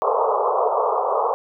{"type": "band-pass noise", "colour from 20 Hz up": "pink", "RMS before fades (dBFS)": -20, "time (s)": [0.02, 1.34], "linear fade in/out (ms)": 0, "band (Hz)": [420, 1200], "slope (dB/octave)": 96, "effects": []}